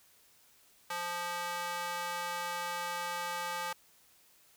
square tone with high-pass filter, 174.61 Hz, F3, in tune, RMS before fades -37 dBFS, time 0.9-3.73 s, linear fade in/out 5 ms, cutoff 950 Hz, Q 1.5, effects white hiss -64 dBFS RMS until 4.56 s

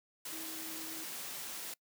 sine tone in noise, 320 Hz, D#4, 49 cents sharp, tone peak -48 dBFS, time 0.32-1.04 s, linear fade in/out 5 ms, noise white, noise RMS -43 dBFS, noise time 0.25-1.74 s, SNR -8 dB, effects noise-tail reverb RT60 0.1 s tail -24 dB re dry + high-pass 150 Hz 12 dB/octave

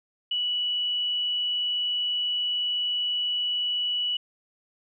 sine tone, 2947 Hz, F#7, 8 cents flat, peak -24 dBFS, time 0.31-4.17 s, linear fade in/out 5 ms, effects none

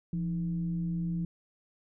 sine tone with frequency modulation, 170.5 Hz, F3, 41 cents flat, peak -29 dBFS, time 0.13-1.25 s, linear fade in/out 2 ms, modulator 142 Hz, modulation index 0.36, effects none

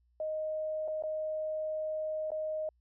sine tone with dropouts, 622.3 Hz, D#5, in tune, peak -32 dBFS, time 0.2-2.69 s, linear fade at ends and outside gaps 2 ms, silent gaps 0.878-0.882 / 1.024-1.036 / 2.305-2.317 s, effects added 60 Hz sine -67 dBFS peak until 2.8 s

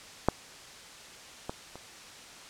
clicks, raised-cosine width 1 ms, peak -7 / -19 / -29 dBFS, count 3, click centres 0.286 / 1.495 / 1.756 s, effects white hiss -48 dBFS RMS until 2.49 s + low-pass 7000 Hz 12 dB/octave

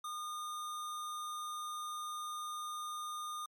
square tone, 1219 Hz, D#6, 36 cents flat, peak -40 dBFS, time 0.04-3.46 s, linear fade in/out 5 ms, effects MP3 64 kbps

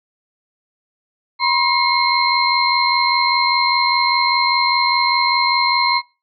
sine tone cluster, 971 / 1056 / 2157 / 4142 Hz, B5 / C6 / C#7 / C8, -30 / +16 / -48 / -18 cents, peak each -19 dBFS, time 1.39-6.02 s, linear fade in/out 50 ms, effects noise-tail reverb RT60 0.3 s tail -24 dB re dry

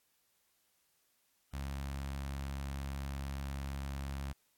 sawtooth tone with notch filter, 68.8 Hz, C#2, 12 cents flat, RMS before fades -40 dBFS, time 1.53-4.33 s, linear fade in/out 10 ms, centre 410 Hz, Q 1.1, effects white hiss -75 dBFS RMS until 4.57 s + AAC 64 kbps

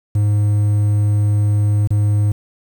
triangle tone with dropouts, 103.8 Hz, G#2, in tune, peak -10 dBFS, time 0.15-2.32 s, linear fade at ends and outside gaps 5 ms, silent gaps 1.875-1.905 s, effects 7-bit

